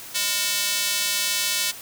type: tone with high-pass filter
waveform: square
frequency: 203.4 Hz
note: G#3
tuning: 36 cents flat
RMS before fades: -24 dBFS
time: 0.14-1.72 s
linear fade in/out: 20 ms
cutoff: 3400 Hz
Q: 0.81
effects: white hiss -39 dBFS RMS until 1.81 s